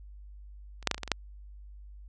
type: clicks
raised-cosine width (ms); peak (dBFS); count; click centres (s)
0.2; -30 / -6 / -8 / -17 / -23 / -16 / -21 / -6; 8; 0.827 / 0.873 / 0.913 / 0.945 / 0.98 / 1.033 / 1.077 / 1.117
effects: added 50 Hz sine -45 dBFS peak until 2.08 s + resampled to 24000 Hz